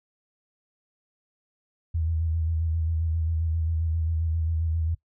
sine tone with vibrato, 81.2 Hz, E2, 26 cents flat, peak -23 dBFS, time 1.94-4.95 s, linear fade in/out 10 ms, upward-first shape square, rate 7.5 Hz, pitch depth 34 cents each way, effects noise-tail reverb RT60 0.1 s tail -20 dB re dry

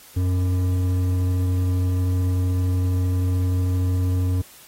triangle tone with hard clipping, 91.3 Hz, F#2, 23 cents flat, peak -20 dBFS, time 0.16-4.42 s, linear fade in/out 10 ms, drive 12 dB, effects white hiss -47 dBFS RMS until 4.67 s + AAC 48 kbps

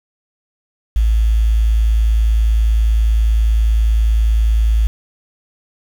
sine tone with quantisation, 55 Hz, A1, in tune, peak -10 dBFS, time 0.96-4.87 s, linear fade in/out 0 ms, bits 6, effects none

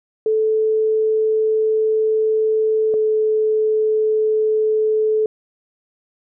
sine tone pair in turn, 436.6 / 433.3 Hz, A4 / A4, -13 / -27 cents, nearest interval unison, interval 14 cents, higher first, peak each -14 dBFS, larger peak neither, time 0.26-2.94 / 2.94-5.26 s, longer first, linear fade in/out 2 ms, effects none

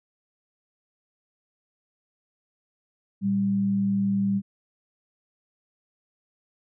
sine tone pair together, 117.2 / 197.11 Hz, A#2 / G3, +10 / +10 cents, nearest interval major sixth, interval 900 cents, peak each -33 / -21 dBFS, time 3.21-4.42 s, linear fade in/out 50 ms, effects none

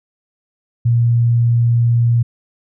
sine tone, 118.1 Hz, A#2, 23 cents sharp, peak -10 dBFS, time 0.85-2.23 s, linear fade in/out 10 ms, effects none

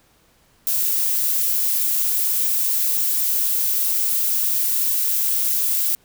violet noise, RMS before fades -20 dBFS, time 0.67-5.95 s, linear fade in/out 0 ms, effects pink hiss -58 dBFS RMS until 6.04 s

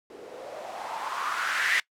violet noise with low-pass filter sweep, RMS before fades -31 dBFS, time 0.1-1.8 s, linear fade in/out 2 ms, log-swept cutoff 390 to 2000 Hz, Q 4.6, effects noise-tail reverb RT60 0.1 s tail -22 dB re dry

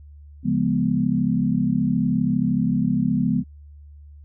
sine chord, C# dominant seventh, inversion none, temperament equal with one note detuned, 139.96 / 174.61 / 207.7 / 246.9 Hz, C#3 / E#3 / G#3 / B3, +17 / 0 / 0 / 0 cents, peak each -26 / -24 / -23 / -22 dBFS, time 0.43-3.44 s, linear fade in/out 50 ms, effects added 73 Hz sine -41 dBFS peak until 4.24 s

